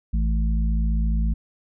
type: harmonic tone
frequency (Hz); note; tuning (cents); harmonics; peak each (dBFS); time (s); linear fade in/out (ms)
54.6; A1; -13; 1 / 3 / 4; -19 / -29 / -31; 0.13-1.34; 10
effects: none